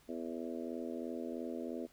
harmonic tone with a mistuned harmonic, 83 Hz, E2, 12 cents sharp, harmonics 3 / 4 / 5 / 6 / 7 / 8, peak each -42 / -44 / -46 / -48 / -49 / -50 dBFS, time 0.08-1.87 s, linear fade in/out 20 ms, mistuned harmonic 8, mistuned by -16 cents, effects pink hiss -66 dBFS RMS until 1.92 s

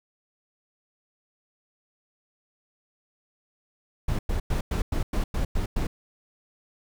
brown noise bursts, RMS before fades -25 dBFS, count 9, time 4.08-5.87 s, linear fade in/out 5 ms, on 110 ms, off 100 ms, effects none

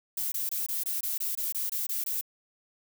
violet noise bursts, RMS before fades -31 dBFS, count 12, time 0.17-2.212 s, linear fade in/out 5 ms, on 150 ms, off 22 ms, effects none

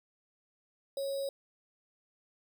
sine tone with sample-and-hold, 550 Hz, C#5, 14 cents flat, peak -32 dBFS, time 0.97-1.29 s, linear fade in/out 2 ms, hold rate 4410 Hz, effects none

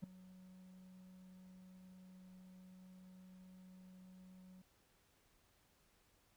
triangle tone with ADSR envelope, 185 Hz, F#3, in tune, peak -37 dBFS, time 0.02-4.62 s, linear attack 18 ms, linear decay 6 ms, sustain -18 dB, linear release 6 ms, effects pink hiss -74 dBFS RMS until 6.36 s

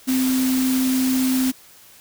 sine tone in noise, 259.1 Hz, C4, 17 cents flat, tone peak -17 dBFS, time 0.07-1.52 s, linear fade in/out 20 ms, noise white, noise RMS -28 dBFS, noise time 0.07-1.52 s, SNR +8 dB, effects white hiss -48 dBFS RMS until 2 s

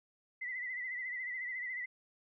sine tone with vibrato, 2000 Hz, B6, 21 cents sharp, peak -37 dBFS, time 0.41-1.86 s, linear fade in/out 10 ms, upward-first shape sine, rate 14 Hz, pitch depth 62 cents each way, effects none

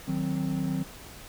triangle chord, C diminished, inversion first, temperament equal, 155.56 / 185 / 261.6 Hz, Eb3 / Gb3 / C4, 0 / 0 / 0 cents, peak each -29 dBFS, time 0.07-0.84 s, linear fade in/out 20 ms, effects pink hiss -46 dBFS RMS until 1.28 s

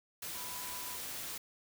sine tone in noise, 992 Hz, B5, 7 cents sharp, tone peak -49 dBFS, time 0.35-0.97 s, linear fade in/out 5 ms, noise white, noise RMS -42 dBFS, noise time 0.22-1.38 s, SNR -10 dB, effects none

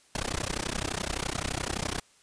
pink noise with amplitude modulation, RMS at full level -28 dBFS, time 0.15-2 s, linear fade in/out 2 ms, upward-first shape sine, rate 31.7 Hz, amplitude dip 100%, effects white hiss -61 dBFS RMS until 2.22 s + resampled to 22050 Hz

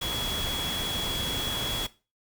sine tone in noise, 3350 Hz, G#7, 14 cents sharp, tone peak -31 dBFS, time 0.01-1.87 s, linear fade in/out 10 ms, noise pink, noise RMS -33 dBFS, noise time 0.01-1.87 s, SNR -1 dB, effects noise-tail reverb RT60 0.3 s tail -17 dB re dry

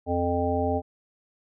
harmonic tone, 87.31 Hz, F2, in tune, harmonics 1 / 3 / 5 / 7 / 9, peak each -29 / -29 / -29 / -29 / -29 dBFS, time 0.06-0.82 s, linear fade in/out 50 ms, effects none

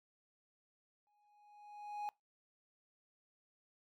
triangle tone with exponential growth, 830.6 Hz, G#5, in tune, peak -35 dBFS, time 1.07-2.09 s, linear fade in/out 0 ms, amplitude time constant 220 ms, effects noise-tail reverb RT60 0.2 s tail -23 dB re dry

